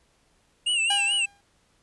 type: tone with vibrato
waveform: square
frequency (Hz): 2788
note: F7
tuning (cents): -4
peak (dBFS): -22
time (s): 0.66-1.26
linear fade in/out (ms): 10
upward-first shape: sine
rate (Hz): 4.6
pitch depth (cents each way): 100
type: tone with exponential decay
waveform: sawtooth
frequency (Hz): 805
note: G5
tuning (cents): +46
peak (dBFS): -20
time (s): 0.9-1.41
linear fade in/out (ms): 5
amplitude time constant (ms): 110
effects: pink hiss -65 dBFS RMS until 1.82 s + resampled to 24000 Hz